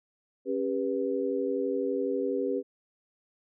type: tone cluster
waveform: sine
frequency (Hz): 273.3 / 398.5 / 490.5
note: C#4 / G4 / B4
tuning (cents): -24 / +28 / -12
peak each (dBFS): -32 / -30 / -31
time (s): 0.45-2.63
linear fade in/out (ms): 50
effects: none